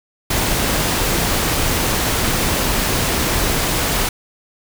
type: noise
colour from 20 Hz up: pink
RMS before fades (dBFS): -18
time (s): 0.3-4.09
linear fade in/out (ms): 5
effects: none